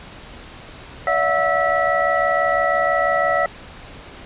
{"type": "tone cluster", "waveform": "sine", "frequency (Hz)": [576, 656, 722, 1311, 1946], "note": ["D5", "E5", "F#5", "E6", "B6"], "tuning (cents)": [-34, -9, -43, -10, -26], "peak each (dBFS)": -22, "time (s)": [1.07, 3.46], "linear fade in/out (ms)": 2, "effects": ["pink hiss -39 dBFS RMS until 4.25 s", "resampled to 8000 Hz"]}